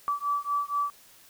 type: beating tone pair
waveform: sine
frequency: 1152 / 1156.2 Hz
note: D6 / D6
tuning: -34 / -27 cents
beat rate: 4.2 Hz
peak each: -29 dBFS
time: 0.08-0.9 s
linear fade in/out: 0 ms
effects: white hiss -55 dBFS RMS until 1.29 s